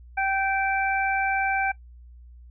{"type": "harmonic tone", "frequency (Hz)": 778, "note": "G5", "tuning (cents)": -13, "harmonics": [1, 2, 3], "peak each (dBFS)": [-24, -27, -29], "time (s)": [0.17, 1.72], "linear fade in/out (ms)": 10, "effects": ["noise-tail reverb RT60 0.1 s tail -19 dB re dry", "added 60 Hz sine -44 dBFS peak until 2.5 s"]}